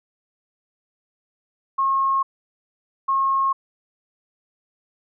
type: tone pair in turn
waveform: sine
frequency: 1082 / 1082 Hz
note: C#6 / C#6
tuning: -42 / -42 cents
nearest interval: unison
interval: 0 cents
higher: neither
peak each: -17 dBFS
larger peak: neither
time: 1.78-2.23 / 3.08-3.53 s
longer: neither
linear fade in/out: 10 ms
effects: none